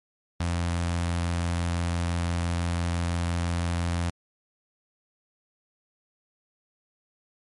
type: tone with notch filter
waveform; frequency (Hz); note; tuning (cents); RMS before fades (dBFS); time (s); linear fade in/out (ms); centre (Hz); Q
sawtooth; 85.9; F2; -28; -27; 0.4-4.1; 5; 390; 1.6
effects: MP3 48 kbps